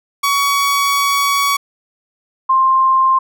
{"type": "tone pair in turn", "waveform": ["sawtooth", "sine"], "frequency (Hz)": [1126, 1053.9], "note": ["C#6", "C6"], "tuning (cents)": [27, 12], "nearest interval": "minor second", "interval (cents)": 115, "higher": "first", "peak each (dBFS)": -9, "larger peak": "neither", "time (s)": [[0.23, 1.57], [2.49, 3.19]], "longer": "first", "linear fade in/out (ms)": 10, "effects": []}